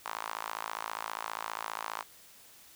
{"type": "tone with high-pass filter", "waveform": "sawtooth", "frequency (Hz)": 54.9, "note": "A1", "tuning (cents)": -3, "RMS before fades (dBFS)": -39, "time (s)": [0.05, 2.03], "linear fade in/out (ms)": 10, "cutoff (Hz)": 1000, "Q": 3.1, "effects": ["white hiss -56 dBFS RMS until 2.75 s"]}